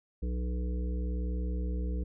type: harmonic tone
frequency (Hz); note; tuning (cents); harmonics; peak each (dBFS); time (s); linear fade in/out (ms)
61; B1; -21; 1 / 3 / 5 / 7 / 8; -30 / -40 / -44 / -47 / -48; 0.22-2.04; 10
effects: none